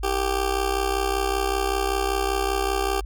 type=tone with amplitude modulation; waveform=20% pulse; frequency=392 Hz; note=G4; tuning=in tune; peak=-14 dBFS; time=0.03-3.01 s; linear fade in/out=10 ms; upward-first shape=sine; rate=65.2 Hz; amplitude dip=80%; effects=added 50 Hz sine -29 dBFS peak until 3.05 s